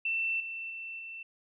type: tone with level steps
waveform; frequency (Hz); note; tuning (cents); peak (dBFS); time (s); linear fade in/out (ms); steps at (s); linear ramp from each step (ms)
sine; 2681; E7; +29; -28 / -36 / -38 / -40; 0.05-1.23; 5; 0.4 / 0.7 / 0.99; 2
effects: none